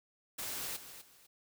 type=noise with echo; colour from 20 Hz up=white; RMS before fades=-40 dBFS; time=0.38-0.77 s; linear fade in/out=10 ms; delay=250 ms; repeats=2; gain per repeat=-11 dB; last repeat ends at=1.27 s; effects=none